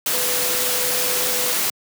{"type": "tone in noise", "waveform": "sine", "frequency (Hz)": 497.1, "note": "B4", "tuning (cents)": 11, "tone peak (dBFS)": -29, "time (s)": [0.13, 1.52], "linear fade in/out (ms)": 2, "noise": "white", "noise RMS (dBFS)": -21, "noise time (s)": [0.06, 1.7], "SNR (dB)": -11, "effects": ["high-pass 150 Hz 12 dB/octave"]}